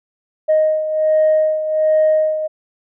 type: beating tone pair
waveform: sine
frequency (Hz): 622.3 / 623.6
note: D#5 / D#5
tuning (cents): 0 / +4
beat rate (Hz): 1.3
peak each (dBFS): -12 / -18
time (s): 0.48-2.48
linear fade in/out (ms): 20
effects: tanh soft clip ceiling -7 dBFS

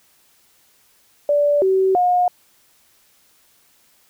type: tone with pitch steps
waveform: sine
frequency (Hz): 582 / 380.6 / 718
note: D5 / F#4 / F5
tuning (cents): -16 / +49 / +48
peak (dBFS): -13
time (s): 1.29-2.28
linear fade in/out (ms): 2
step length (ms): 330
effects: white hiss -57 dBFS RMS until 4.09 s

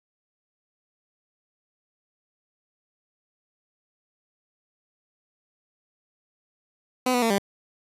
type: tone with pitch steps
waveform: 15% pulse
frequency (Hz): 253.7 / 245.3 / 227.7 / 198.6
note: B3 / B3 / A#3 / G3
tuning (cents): +47 / -12 / -40 / +23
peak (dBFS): -14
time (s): 7.06-7.384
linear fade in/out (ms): 5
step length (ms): 81
effects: resampled to 32000 Hz

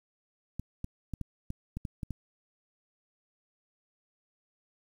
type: clicks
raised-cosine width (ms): 5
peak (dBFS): -23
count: 9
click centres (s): 0.596 / 0.844 / 1.137 / 1.213 / 1.504 / 1.77 / 1.852 / 2.032 / 2.107
effects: 9-bit

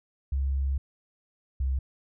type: tone pair in turn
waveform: sine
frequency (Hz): 68 / 66.06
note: C#2 / C2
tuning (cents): -33 / +17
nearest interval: minor second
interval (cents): 50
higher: first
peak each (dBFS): -24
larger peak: neither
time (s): 0.32-0.78 / 1.6-1.79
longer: first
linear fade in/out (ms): 5
effects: none

